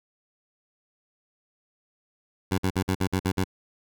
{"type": "tone bursts", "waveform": "15% pulse", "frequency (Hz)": 93.8, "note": "F#2", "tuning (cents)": 24, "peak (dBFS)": -16, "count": 8, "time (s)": [2.51, 3.443], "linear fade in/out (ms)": 10, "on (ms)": 72, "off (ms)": 51, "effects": []}